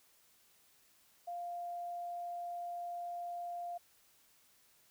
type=tone; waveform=sine; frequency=698.5 Hz; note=F5; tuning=in tune; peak=-39 dBFS; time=1.27-3.78 s; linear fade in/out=10 ms; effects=white hiss -68 dBFS RMS until 4.9 s